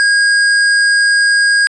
square tone, 1631 Hz, G#6, 32 cents flat, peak -9 dBFS, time 0-1.67 s, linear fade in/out 0 ms, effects resampled to 22050 Hz

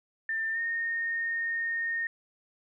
sine tone with pitch glide, 1792 to 1841.3 Hz, A6 to A#6, +31 to -22 cents, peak -28 dBFS, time 0.29-2.07 s, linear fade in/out 2 ms, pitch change +47 cents, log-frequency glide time 0.53-0.58 s, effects none

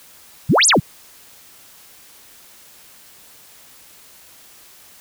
sine exponential two-way sweep, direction up then down, 106.5 to 11430 to 106.5 Hz, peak -10 dBFS, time 0.49-0.8 s, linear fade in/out 10 ms, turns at 0.67 s, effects white hiss -46 dBFS RMS until 5 s

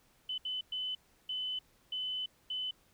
sine tone bursts at uneven times, 3020 Hz, F#7, 35 cents sharp, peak -34 dBFS, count 6, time 0.29-0.38 / 0.45-0.61 / 0.72-0.95 / 1.29-1.59 / 1.92-2.26 / 2.5-2.71 s, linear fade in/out 5 ms, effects pink hiss -68 dBFS RMS until 2.93 s

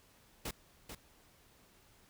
pink noise with echo, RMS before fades -40 dBFS, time 0.45-0.51 s, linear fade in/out 5 ms, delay 440 ms, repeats 1, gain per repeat -7 dB, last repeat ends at 0.95 s, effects pink hiss -65 dBFS RMS until 2.09 s

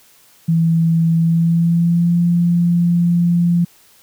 sine tone with pitch glide, 164.81 to 172.6 Hz, E3 to F3, 0 to -20 cents, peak -11 dBFS, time 0.48-3.65 s, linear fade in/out 10 ms, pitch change +80 cents, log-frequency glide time 1.18-2.18 s, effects white hiss -50 dBFS RMS until 4.02 s

